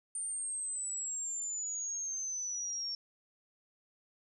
sine exponential sweep, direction down, 9000 to 5470 Hz, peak -35 dBFS, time 0.15-2.95 s, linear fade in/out 2 ms, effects none

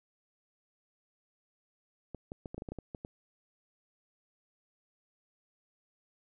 clicks, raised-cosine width 2 ms, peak -27 dBFS, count 11, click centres 2.147 / 2.319 / 2.458 / 2.545 / 2.58 / 2.621 / 2.688 / 2.72 / 2.787 / 2.948 / 3.049 s, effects none

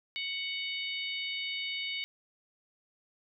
harmonic tone, 742 Hz, F#5, 5 cents sharp, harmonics 3 / 4 / 5 / 6, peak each -37 / -38 / -40 / -45 dBFS, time 0.16-2.04 s, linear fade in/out 0 ms, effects none

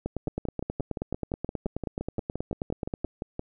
two click trains, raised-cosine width 2 ms, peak -18 / -16 dBFS, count 19 / 29, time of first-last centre 0.28-3.394 / 0.06-3.045 s, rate 5.78 / 9.38 Hz, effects none

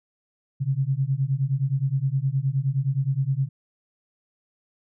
sine beating tone pair, 130.81 / 140.41 Hz, C3 / C#3, 0 / +23 cents, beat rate 9.6 Hz, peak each -24 dBFS, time 0.6-3.49 s, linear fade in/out 20 ms, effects none

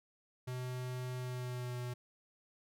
square tone with pitch glide, 126.3 to 123.42 Hz, B2 to B2, +39 to -1 cents, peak -39 dBFS, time 0.47-1.94 s, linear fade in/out 10 ms, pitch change -40 cents, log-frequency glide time 1.18-1.78 s, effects none

